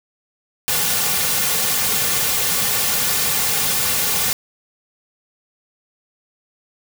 white noise with comb filter, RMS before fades -19 dBFS, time 0.68-4.33 s, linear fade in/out 0 ms, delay 3.1 ms, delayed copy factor -0.75, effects none

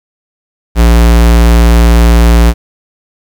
square tone, 58 Hz, A#1, 8 cents flat, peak -3 dBFS, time 0.75-2.54 s, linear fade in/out 50 ms, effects 7-bit

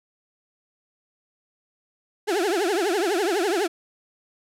35% pulse tone with vibrato, 377 Hz, F#4, 32 cents sharp, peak -19 dBFS, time 2.27-3.68 s, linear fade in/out 20 ms, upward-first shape triangle, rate 12 Hz, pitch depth 280 cents each way, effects low-pass 12000 Hz 12 dB/octave

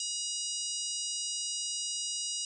harmonic tone with a mistuned harmonic, 960 Hz, B5, 49 cents flat, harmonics 3 / 4 / 5 / 6 / 7 / 8 / 9, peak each -40 / -43 / -39 / -39 / -43 / -42 / -41 dBFS, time 0-2.45 s, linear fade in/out 2 ms, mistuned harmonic 5, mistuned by +30 cents, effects none

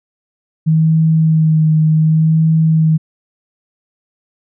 sine tone with vibrato, 158.3 Hz, D#3, 30 cents sharp, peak -8 dBFS, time 0.66-2.98 s, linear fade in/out 20 ms, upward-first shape sine, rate 0.67 Hz, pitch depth 21 cents each way, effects none

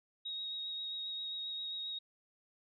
sine tone with vibrato, 3773 Hz, A#7, 20 cents sharp, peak -38 dBFS, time 0.25-1.99 s, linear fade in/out 10 ms, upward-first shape sine, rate 7.5 Hz, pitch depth 14 cents each way, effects none

